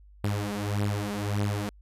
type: beating tone pair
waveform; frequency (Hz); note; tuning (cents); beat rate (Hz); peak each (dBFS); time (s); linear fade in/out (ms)
sawtooth; 101.8 / 103.5; G#2 / G#2; -34 / -5; 1.7; -26; 0.24-1.69; 0
effects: added 50 Hz sine -50 dBFS peak until 1.81 s + resampled to 32000 Hz